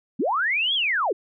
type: linear two-way sweep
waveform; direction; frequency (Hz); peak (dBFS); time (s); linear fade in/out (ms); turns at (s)
sine; up then down; 175.6 to 3407 to 304; -20; 0.19-1.13; 10; 0.74
effects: none